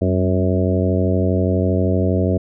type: harmonic tone with a mistuned harmonic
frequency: 92.5 Hz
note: F#2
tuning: in tune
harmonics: 1 / 2 / 3 / 4 / 5 / 6 / 7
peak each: -18 / -21 / -23 / -24 / -25 / -26 / -26 dBFS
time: 0.01-2.38 s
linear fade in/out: 10 ms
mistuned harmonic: 2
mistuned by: +57 cents
effects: none